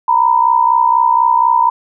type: tone pair together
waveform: sine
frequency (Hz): 926.9 / 991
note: A#5 / B5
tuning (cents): -10 / +6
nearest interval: minor second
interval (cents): 116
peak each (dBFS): -11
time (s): 0.08-1.7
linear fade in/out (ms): 5
effects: none